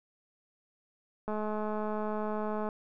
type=click train; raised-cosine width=1 ms; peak=-22 dBFS; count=301; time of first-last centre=1.28-2.688 s; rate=213 Hz; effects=none